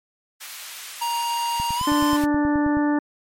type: high-pass noise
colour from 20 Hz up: pink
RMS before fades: -37 dBFS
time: 0.4-2.26 s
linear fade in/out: 20 ms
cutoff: 1700 Hz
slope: 12 dB/octave
type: tone with pitch glide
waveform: square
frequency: 940 to 1037 Hz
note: A#5 to C6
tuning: +14 to -16 cents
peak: -23 dBFS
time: 1.01-2.17 s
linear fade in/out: 10 ms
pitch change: +170 cents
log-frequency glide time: 1.75-1.86 s
type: click train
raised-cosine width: 5 ms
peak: -20 dBFS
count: 12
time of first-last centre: 1.6-2.77 s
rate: 9.4 Hz
type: harmonic tone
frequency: 294.2 Hz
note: D4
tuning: 3 cents sharp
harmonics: 1 / 2 / 3 / 4 / 5 / 6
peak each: -18 / -30 / -28 / -35 / -36 / -33 dBFS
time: 1.87-2.99 s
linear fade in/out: 5 ms
effects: MP3 64 kbps